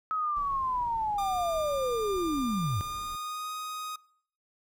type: linear sweep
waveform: sine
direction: down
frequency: 1286 to 86.4 Hz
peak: -27 dBFS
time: 0.11-2.81 s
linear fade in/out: 0 ms
type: noise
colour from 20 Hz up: brown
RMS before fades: -47 dBFS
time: 0.36-3.16 s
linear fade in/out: 2 ms
type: tone with pitch glide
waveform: 45% pulse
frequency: 1199 to 1249.2 Hz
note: D6 to D#6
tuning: +36 to +7 cents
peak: -34 dBFS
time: 1.18-3.96 s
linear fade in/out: 5 ms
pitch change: +71 cents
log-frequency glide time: 2.64-3.52 s
effects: noise-tail reverb RT60 0.6 s tail -22 dB re dry